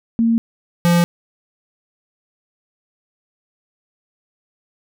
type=tone pair in turn; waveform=sine / square; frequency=229.4 / 172.55 Hz; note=A#3 / F3; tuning=-28 / -21 cents; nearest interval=perfect fourth; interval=493 cents; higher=first; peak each=-12 dBFS; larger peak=neither; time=0.19-0.38 / 0.85-1.04 s; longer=neither; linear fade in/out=0 ms; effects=none